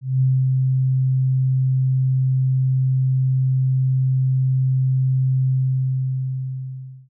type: tone with ADSR envelope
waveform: sine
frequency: 130.81 Hz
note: C3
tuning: in tune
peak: -13 dBFS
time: 0.01-7.09 s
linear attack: 200 ms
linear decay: 250 ms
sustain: -2 dB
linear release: 1600 ms
effects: none